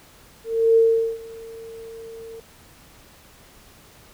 sine tone with ADSR envelope, 453.9 Hz, A#4, 46 cents flat, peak -11 dBFS, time 0.44-2.4 s, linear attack 320 ms, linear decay 420 ms, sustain -24 dB, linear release 3 ms, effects pink hiss -50 dBFS RMS until 4.13 s

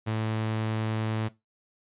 sawtooth tone, 110 Hz, A2, in tune, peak -23 dBFS, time 0.06-1.29 s, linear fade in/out 20 ms, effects noise-tail reverb RT60 0.2 s tail -18 dB re dry + resampled to 8000 Hz

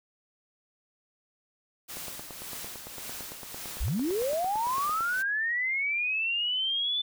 white noise with tremolo, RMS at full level -39 dBFS, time 1.88-5.23 s, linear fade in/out 20 ms, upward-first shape sine, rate 1.8 Hz, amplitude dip 45%
click train, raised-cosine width 1 ms, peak -28 dBFS, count 28, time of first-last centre 1.97-5.007 s, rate 8.89 Hz
sine linear sweep, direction up, 30.87 to 3520 Hz, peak -26 dBFS, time 3.8-7.02 s, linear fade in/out 10 ms
effects none

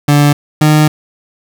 30% pulse tone pair in turn, 145.5 / 152.6 Hz, D3 / D#3, -16 / -33 cents, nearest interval minor second, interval 83 cents, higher second, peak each -3 dBFS, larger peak neither, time 0.08-0.33 / 0.61-0.88 s, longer second, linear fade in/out 5 ms, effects none

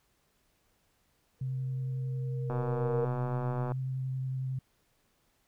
sine tone with exponential growth, 469 Hz, A#4, 11 cents sharp, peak -27 dBFS, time 1.39-3.05 s, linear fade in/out 5 ms, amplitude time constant 360 ms
sine tone with vibrato, 130.81 Hz, C3, in tune, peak -31 dBFS, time 1.41-4.59 s, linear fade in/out 5 ms, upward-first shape triangle, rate 11 Hz, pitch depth 14 cents each way
click train, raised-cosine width 1 ms, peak -23 dBFS, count 151, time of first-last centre 2.5-3.72 s, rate 123 Hz
effects pink hiss -72 dBFS RMS until 5.47 s

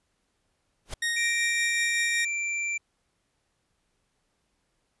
pink noise with exponential growth, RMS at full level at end -29 dBFS, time 0.85-0.94 s, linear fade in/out 5 ms, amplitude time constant 18 ms
sawtooth tone with tremolo, 1864.7 Hz, A#6, in tune, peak -21 dBFS, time 1.02-2.25 s, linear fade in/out 5 ms, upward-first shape triangle, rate 5.3 Hz, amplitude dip 30%
square tone, 2352 Hz, D7, 2 cents sharp, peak -28 dBFS, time 1.16-2.78 s, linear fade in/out 10 ms
effects pink hiss -74 dBFS RMS until 5 s + resampled to 24000 Hz

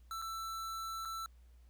square tone with dropouts, 1330 Hz, E6, 15 cents sharp, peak -40 dBFS, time 0.11-1.26 s, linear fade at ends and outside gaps 1 ms, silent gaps 0.217-0.222 / 1.051-1.055 s, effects added 60 Hz sine -57 dBFS peak until 1.69 s + pink hiss -75 dBFS RMS until 1.69 s

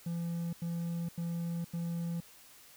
triangle tone bursts, 169.5 Hz, E3, 49 cents sharp, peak -31 dBFS, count 4, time 0.06-2.204 s, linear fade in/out 5 ms, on 470 ms, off 88 ms, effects white hiss -57 dBFS RMS until 2.76 s

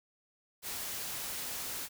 white noise, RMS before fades -39 dBFS, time 0.62-1.89 s, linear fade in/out 50 ms, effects none

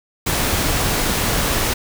pink noise, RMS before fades -19 dBFS, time 0.26-1.74 s, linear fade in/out 10 ms, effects none

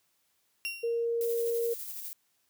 35% pulse tone with exponential decay, 2749 Hz, F7, 28 cents flat, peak -28 dBFS, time 0.65-1.05 s, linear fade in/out 0 ms, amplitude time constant 86 ms
sine tone, 466.2 Hz, A#4, in tune, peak -27 dBFS, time 0.83-1.74 s, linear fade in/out 10 ms
violet noise with tremolo, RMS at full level -39 dBFS, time 1.21-2.13 s, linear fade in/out 0 ms, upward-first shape square, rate 12 Hz, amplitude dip 30%
effects white hiss -73 dBFS RMS until 2.49 s + high-pass 60 Hz 12 dB/octave

